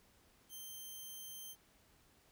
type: tone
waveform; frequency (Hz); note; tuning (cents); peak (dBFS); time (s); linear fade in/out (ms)
5% pulse; 3136; G7; 0; -39; 0.49-1.56; 50
effects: pink hiss -69 dBFS RMS until 2.31 s